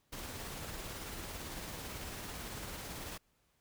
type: noise with tremolo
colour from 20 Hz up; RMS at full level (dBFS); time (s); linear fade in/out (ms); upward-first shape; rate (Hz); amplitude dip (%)
pink; -43; 0.12-3.18; 10; sine; 18; 25
effects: pink hiss -75 dBFS RMS until 3.6 s